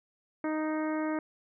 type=harmonic tone; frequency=310.5 Hz; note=D#4; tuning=3 cents flat; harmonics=1 / 2 / 3 / 4 / 5 / 6 / 7; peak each=-30 / -36 / -40 / -42 / -44 / -46 / -47 dBFS; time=0.44-1.19 s; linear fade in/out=2 ms; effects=none